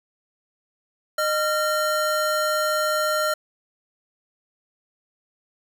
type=tone pair together; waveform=square; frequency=613.4 / 1377 Hz; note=D#5 / F6; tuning=-25 / -25 cents; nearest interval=octave + major second; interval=1400 cents; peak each=-24 dBFS; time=1.18-3.34 s; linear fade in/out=5 ms; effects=none